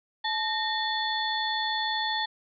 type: harmonic tone with a mistuned harmonic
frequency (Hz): 869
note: A5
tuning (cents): -22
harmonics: 1 / 2 / 4 / 5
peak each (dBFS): -30 / -32 / -31 / -35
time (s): 0.24-2.26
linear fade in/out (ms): 10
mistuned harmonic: 2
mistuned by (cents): +96
effects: none